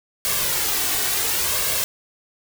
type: noise with flanger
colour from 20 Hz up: white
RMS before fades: -22 dBFS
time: 0.25-1.84 s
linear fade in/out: 0 ms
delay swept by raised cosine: 1.8 to 2.71 ms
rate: 0.71 Hz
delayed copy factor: +0.55
effects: none